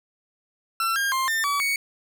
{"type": "tone with pitch steps", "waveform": "40% pulse", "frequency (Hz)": [1348, 1612, 1055, 1799, 1142, 2232], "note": ["E6", "G6", "C6", "A6", "D6", "C#7"], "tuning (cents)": [38, 48, 14, 38, -49, 11], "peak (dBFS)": -21, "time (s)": [0.8, 1.76], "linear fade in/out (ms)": 2, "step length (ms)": 160, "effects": []}